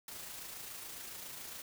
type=noise with amplitude modulation; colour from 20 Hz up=white; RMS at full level=-45 dBFS; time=0.08-1.62 s; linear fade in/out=2 ms; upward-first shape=sine; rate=27.2 Hz; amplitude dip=35%; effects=none